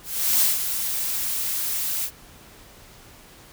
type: noise with ADSR envelope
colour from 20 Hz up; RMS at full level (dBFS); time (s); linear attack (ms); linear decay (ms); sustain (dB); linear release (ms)
blue; -18; 0.03-2.11; 380; 170; -8; 71
effects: pink hiss -48 dBFS RMS until 3.52 s